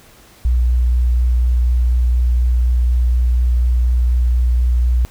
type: tone with vibrato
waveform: sine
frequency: 60.8 Hz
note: B1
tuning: 26 cents flat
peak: -11 dBFS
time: 0.45-5.05 s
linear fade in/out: 0 ms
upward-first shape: sine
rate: 4.1 Hz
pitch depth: 12 cents each way
effects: pink hiss -46 dBFS RMS until 5.1 s